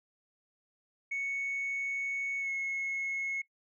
sine tone with pitch glide, 2217 to 2178 Hz, C#7 to C#7, 0 to -31 cents, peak -30 dBFS, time 1.11-3.42 s, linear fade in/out 10 ms, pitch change -31 cents, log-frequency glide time 2.39-2.5 s, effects noise-tail reverb RT60 0.1 s tail -19 dB re dry + tanh soft clip ceiling -29 dBFS

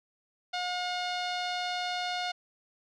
sawtooth tone with low-pass filter, 719 Hz, F#5, 50 cents flat, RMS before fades -33 dBFS, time 0.53-2.32 s, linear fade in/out 10 ms, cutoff 4200 Hz, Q 2.8, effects none

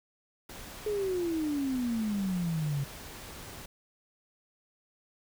pink noise, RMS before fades -45 dBFS, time 0.49-3.66 s, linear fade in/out 5 ms
sine exponential sweep, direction down, 430 to 136.6 Hz, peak -28 dBFS, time 0.86-2.84 s, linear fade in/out 5 ms
effects none

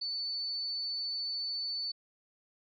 sine tone, 4493 Hz, C#8, 23 cents sharp, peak -33 dBFS, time 0.01-1.92 s, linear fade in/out 10 ms, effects none

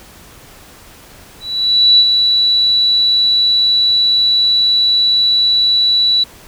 sine tone with ADSR envelope, 3942 Hz, B7, 4 cents flat, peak -4 dBFS, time 1.4-6.24 s, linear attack 590 ms, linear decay 51 ms, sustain -5 dB, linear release 9 ms, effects pink hiss -40 dBFS RMS until 6.47 s

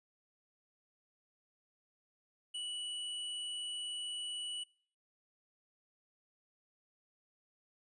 square tone, 2949 Hz, F#7, 6 cents flat, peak -39 dBFS, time 2.54-4.64 s, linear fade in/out 10 ms, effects noise-tail reverb RT60 0.5 s tail -26 dB re dry + resampled to 24000 Hz

